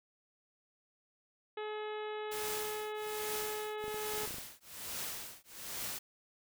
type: harmonic tone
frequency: 425.9 Hz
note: G#4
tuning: 44 cents sharp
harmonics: 1 / 2 / 3 / 4 / 5 / 6 / 7 / 8 / 9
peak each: -39 / -45 / -49 / -51 / -53 / -55 / -56 / -57 / -58 dBFS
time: 1.57-4.26 s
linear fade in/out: 5 ms
type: noise with tremolo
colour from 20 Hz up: white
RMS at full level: -39 dBFS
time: 2.31-5.99 s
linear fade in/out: 10 ms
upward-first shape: triangle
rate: 1.2 Hz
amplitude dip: 100%
type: clicks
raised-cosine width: 2 ms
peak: -36 dBFS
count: 10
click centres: 3.841 / 3.881 / 3.944 / 4.136 / 4.179 / 4.234 / 4.276 / 4.308 / 4.343 / 4.384 s
effects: none